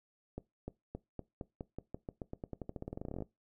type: accelerating click train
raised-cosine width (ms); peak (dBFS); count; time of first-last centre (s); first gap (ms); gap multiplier
2; -27; 29; 0.38-3.223; 300; 0.9
effects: noise-tail reverb RT60 0.2 s tail -20 dB re dry